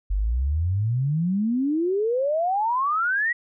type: exponential sweep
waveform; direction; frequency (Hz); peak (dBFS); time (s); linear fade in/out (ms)
sine; up; 45.55 to 1955; -20; 0.1-3.33; 10
effects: none